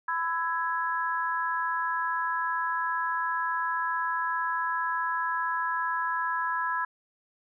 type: chord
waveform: sine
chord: E major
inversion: second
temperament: equal with one note detuned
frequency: 1003.3 / 1318.5 / 1661.2 Hz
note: B5 / E6 / G#6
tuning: +27 / 0 / 0 cents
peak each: -29 / -33 / -31 dBFS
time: 0.08-6.85 s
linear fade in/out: 5 ms
effects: none